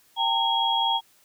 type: tone cluster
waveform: sine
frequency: 787 / 911 / 3300 Hz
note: G5 / A#5 / G#7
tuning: +7 / -40 / -12 cents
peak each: -28 / -24 / -24 dBFS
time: 0.16-1.01 s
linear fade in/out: 50 ms
effects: white hiss -60 dBFS RMS until 1.24 s